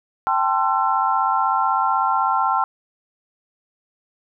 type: chord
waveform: sine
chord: A minor seventh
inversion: third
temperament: equal with one note detuned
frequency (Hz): 784 / 880 / 1046.5 / 1350.1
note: G5 / A5 / C6 / E6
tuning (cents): 0 / 0 / 0 / +41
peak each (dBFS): -22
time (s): 0.27-2.64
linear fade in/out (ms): 0
effects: none